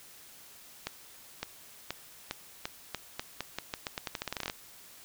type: accelerating click train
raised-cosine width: 0.2 ms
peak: -16 dBFS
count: 23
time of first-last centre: 0.87-4.499 s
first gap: 560 ms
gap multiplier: 0.85
effects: white hiss -53 dBFS RMS until 5.04 s